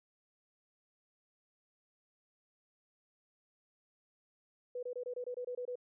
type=tone bursts; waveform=sine; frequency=493.9 Hz; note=B4; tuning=in tune; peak=-37 dBFS; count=10; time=4.75-5.756 s; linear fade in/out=5 ms; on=79 ms; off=24 ms; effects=none